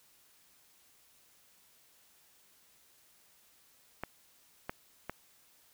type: clicks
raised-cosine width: 0.5 ms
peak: -21 / -21 / -22 dBFS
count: 3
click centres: 4.036 / 4.695 / 5.096 s
effects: white hiss -65 dBFS RMS until 5.73 s